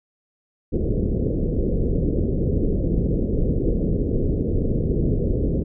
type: low-pass noise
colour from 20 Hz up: pink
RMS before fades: -21 dBFS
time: 0.72-5.64 s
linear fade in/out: 20 ms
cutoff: 500 Hz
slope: 48 dB/octave
effects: none